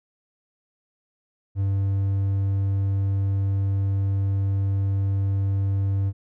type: tone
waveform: triangle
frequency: 98 Hz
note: G2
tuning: in tune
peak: -18 dBFS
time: 1.55-6.13 s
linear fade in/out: 50 ms
effects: none